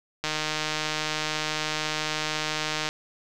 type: click train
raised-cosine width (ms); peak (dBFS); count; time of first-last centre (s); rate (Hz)
0.2; -10; 409; 0.24-2.889; 154
effects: none